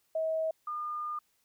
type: tone pair in turn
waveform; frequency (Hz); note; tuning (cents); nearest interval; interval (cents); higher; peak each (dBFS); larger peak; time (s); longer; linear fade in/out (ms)
sine; 640 / 1212.4; D#5 / D#6; +49 / -45; major seventh; 1106; second; -28 / -33; first; 0.15-0.51 / 0.67-1.19; second; 5
effects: white hiss -73 dBFS RMS until 1.44 s